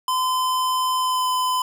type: tone with pitch glide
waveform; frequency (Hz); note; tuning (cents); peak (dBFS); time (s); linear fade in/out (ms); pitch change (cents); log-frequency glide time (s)
square; 1023 to 1014.2; C6 to B5; -39 to +46; -20; 0.08-1.62; 2; -15; 0.97-1.28
effects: none